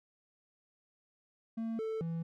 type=tone with pitch steps; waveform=triangle; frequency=226.2 / 442 / 165.8 Hz; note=A3 / A4 / E3; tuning=+48 / +8 / +10 cents; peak=-32 dBFS; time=1.57-2.23 s; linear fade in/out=10 ms; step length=220 ms; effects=none